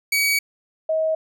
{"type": "tone pair in turn", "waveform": ["sawtooth", "sine"], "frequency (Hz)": [2265, 635.6], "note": ["C#7", "D#5"], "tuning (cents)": [37, 37], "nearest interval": "octave + minor seventh", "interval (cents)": 2200, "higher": "first", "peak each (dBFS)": [-14, -18], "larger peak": "first", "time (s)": [[0.12, 0.39], [0.89, 1.15]], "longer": "first", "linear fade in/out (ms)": 5, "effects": []}